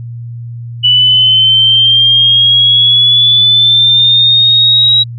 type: exponential sweep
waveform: sine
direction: up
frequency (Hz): 2960 to 3858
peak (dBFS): -4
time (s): 0.83-5.04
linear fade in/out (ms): 20
effects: added 118 Hz sine -21 dBFS peak until 5.18 s